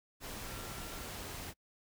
sine tone in noise, 1365 Hz, F6, 40 cents flat, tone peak -54 dBFS, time 0.42-1.08 s, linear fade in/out 50 ms, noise pink, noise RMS -44 dBFS, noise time 0.2-1.54 s, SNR -13 dB, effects noise-tail reverb RT60 0.1 s tail -26 dB re dry

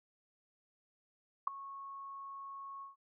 sine tone with ADSR envelope, 1100 Hz, C#6, 14 cents flat, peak -24 dBFS, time 1.47-2.96 s, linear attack 6 ms, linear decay 4 ms, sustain -20 dB, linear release 140 ms, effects none

